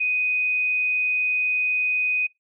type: tone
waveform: sine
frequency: 2496 Hz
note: D#7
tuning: 5 cents sharp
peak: -20 dBFS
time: 0-2.27 s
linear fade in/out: 10 ms
effects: noise-tail reverb RT60 0.2 s tail -25 dB re dry

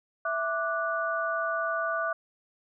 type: tone cluster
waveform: sine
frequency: 659 / 1176 / 1472 Hz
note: E5 / D6 / F#6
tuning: -1 / +2 / -9 cents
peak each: -31 dBFS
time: 0.25-2.13 s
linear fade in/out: 5 ms
effects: none

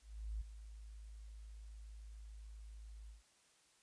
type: tone with ADSR envelope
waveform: sine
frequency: 53.6 Hz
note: A1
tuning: 45 cents flat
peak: -38 dBFS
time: 0.01-3.23 s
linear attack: 400 ms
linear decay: 9 ms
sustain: -12 dB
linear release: 140 ms
effects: white hiss -71 dBFS RMS until 3.82 s + resampled to 22050 Hz

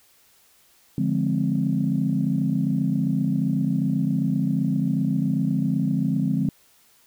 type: chord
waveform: sine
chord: D half-diminished seventh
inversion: none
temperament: equal with one note detuned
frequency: 146.83 / 174.61 / 209.5 / 261.6 Hz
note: D3 / F3 / Ab3 / C4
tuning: 0 / 0 / +15 / 0 cents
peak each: -25 dBFS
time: 0.98-6.49 s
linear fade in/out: 2 ms
effects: tanh soft clip ceiling -10 dBFS + white hiss -58 dBFS RMS until 7.06 s

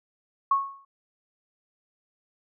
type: tone with exponential decay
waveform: sine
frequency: 1100 Hz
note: C#6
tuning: 14 cents flat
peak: -16 dBFS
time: 0.51-0.85 s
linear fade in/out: 5 ms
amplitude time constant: 73 ms
effects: none

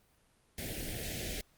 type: band-stop noise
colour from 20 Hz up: pink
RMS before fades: -39 dBFS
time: 0.58-1.41 s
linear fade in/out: 2 ms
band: 700 to 1700 Hz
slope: 48 dB/octave
effects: pink hiss -69 dBFS RMS until 1.57 s + Opus 32 kbps

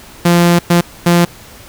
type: tone bursts at uneven times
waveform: sawtooth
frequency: 172.8 Hz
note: F3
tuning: 18 cents flat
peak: -3 dBFS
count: 3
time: 0.25-0.59 / 0.7-0.81 / 1.06-1.25 s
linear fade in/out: 5 ms
effects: pink hiss -37 dBFS RMS until 1.68 s

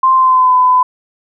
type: tone with pitch glide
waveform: sine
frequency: 1046.5 to 1007.4 Hz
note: C6 to B5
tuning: 0 to +34 cents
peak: -6 dBFS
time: 0.03-0.83 s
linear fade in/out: 5 ms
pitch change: -66 cents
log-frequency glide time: 0.14-0.55 s
effects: none

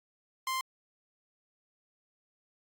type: tone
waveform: sawtooth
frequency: 1046.5 Hz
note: C6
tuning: in tune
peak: -27 dBFS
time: 0.47-0.61 s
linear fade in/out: 2 ms
effects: AAC 64 kbps

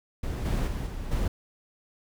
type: noise with level steps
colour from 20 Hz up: brown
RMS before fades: -31 / -26 / -31 / -35 / -27 dBFS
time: 0.23-1.28 s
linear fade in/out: 5 ms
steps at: 0.45 / 0.67 / 0.86 / 1.11 s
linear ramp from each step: 10 ms
effects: none

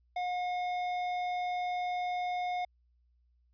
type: tone with tanh clipping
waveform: sine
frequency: 720 Hz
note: F#5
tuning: 47 cents flat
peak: -33 dBFS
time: 0.16-2.65 s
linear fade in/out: 5 ms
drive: 13 dB
effects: added 60 Hz sine -66 dBFS peak until 3.53 s + resampled to 11025 Hz

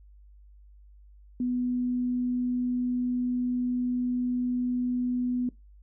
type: tone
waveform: sine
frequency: 247.8 Hz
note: B3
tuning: 6 cents sharp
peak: -25 dBFS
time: 1.4-5.49 s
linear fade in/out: 2 ms
effects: noise-tail reverb RT60 0.2 s tail -21 dB re dry + added 50 Hz sine -50 dBFS peak until 5.82 s

